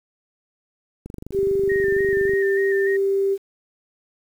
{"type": "click train", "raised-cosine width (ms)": 3, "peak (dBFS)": -21, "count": 32, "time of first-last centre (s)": [1.06, 2.336], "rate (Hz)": 24.3}
{"type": "tone", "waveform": "sine", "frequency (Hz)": 392.5, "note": "G4", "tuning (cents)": 2, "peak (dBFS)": -17, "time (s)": [1.32, 3.38], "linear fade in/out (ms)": 50}
{"type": "tone with vibrato", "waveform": "sine", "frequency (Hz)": 1830, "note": "A#6", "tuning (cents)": -32, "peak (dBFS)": -25, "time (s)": [1.69, 2.97], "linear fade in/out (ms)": 10, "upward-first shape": "square", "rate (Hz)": 3.4, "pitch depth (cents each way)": 35}
{"effects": ["8-bit"]}